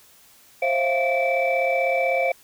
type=tone cluster; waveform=sine; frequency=531 / 659 / 695 / 2315 Hz; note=C5 / E5 / F5 / D7; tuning=+25 / -1 / -9 / -25 cents; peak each=-22 / -28 / -23 / -24 dBFS; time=0.62-2.32 s; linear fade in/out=5 ms; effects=tanh soft clip ceiling -11 dBFS + white hiss -53 dBFS RMS until 2.43 s